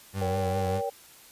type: tone with vibrato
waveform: 30% pulse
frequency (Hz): 94.5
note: F#2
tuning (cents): +37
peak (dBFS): -26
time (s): 0.13-0.82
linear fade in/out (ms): 50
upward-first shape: triangle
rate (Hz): 5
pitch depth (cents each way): 78
type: chord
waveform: sine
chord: G diminished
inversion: first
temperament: just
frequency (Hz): 470.4 / 564.5 / 784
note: Bb4 / Db5 / G5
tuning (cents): +16 / +31 / 0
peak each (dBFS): -32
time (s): 0.21-0.9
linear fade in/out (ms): 10
effects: white hiss -52 dBFS RMS until 1.31 s + resampled to 32000 Hz